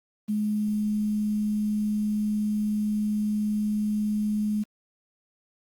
sine tone with quantisation, 210.9 Hz, G#3, 27 cents sharp, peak -23 dBFS, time 0.28-4.64 s, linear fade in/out 20 ms, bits 8, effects Opus 24 kbps

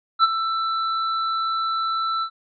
square tone with ADSR envelope, 1329 Hz, E6, 14 cents sharp, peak -11 dBFS, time 0.19-2.3 s, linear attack 46 ms, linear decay 29 ms, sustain -11 dB, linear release 76 ms, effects resampled to 11025 Hz

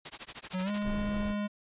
white noise with tremolo, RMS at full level -37 dBFS, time 0.05-0.83 s, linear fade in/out 5 ms, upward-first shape sine, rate 13 Hz, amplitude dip 100%
square tone with pitch glide, 185 to 206.5 Hz, F#3 to G#3, 0 to -10 cents, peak -31 dBFS, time 0.53-1.48 s, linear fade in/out 20 ms, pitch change +190 cents, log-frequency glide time 0.63-0.7 s
brown noise, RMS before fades -37 dBFS, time 0.82-1.35 s, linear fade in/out 50 ms
effects resampled to 8000 Hz

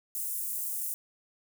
white high-pass noise, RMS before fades -34 dBFS, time 0.15-0.94 s, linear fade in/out 0 ms, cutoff 8300 Hz, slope 24 dB/octave, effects none

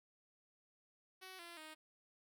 5% pulse tone with pitch steps, 375.1 / 342 / 311.8 Hz, F#4 / F4 / D#4, +24 / -36 / +4 cents, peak -40 dBFS, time 1.21-1.75 s, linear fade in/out 20 ms, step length 180 ms, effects none

